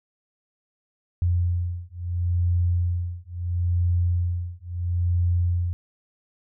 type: beating tone pair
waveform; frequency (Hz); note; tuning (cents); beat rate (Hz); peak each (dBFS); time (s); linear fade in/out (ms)
sine; 87.31 / 88.05; F2 / F2; 0 / +15; 0.74; -24; 1.22-5.73; 0
effects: none